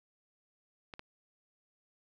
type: clicks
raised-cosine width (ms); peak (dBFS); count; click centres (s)
0.3; -28; 2; 0.938 / 0.994
effects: none